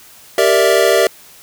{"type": "chord", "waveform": "square", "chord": "E half-diminished seventh", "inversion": "first", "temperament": "equal", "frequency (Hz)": [392, 466.2, 587.3, 659.3], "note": ["G4", "Bb4", "D5", "E5"], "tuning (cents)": [0, 0, 0, 0], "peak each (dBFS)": -16, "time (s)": [0.38, 1.07], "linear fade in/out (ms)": 2, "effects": ["white hiss -42 dBFS RMS until 1.42 s"]}